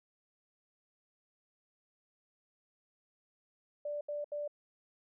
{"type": "tone bursts", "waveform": "sine", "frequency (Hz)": 587.3, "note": "D5", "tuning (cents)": 0, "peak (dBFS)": -35, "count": 3, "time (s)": [3.85, 4.478], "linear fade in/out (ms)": 5, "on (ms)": 160, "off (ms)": 74, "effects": []}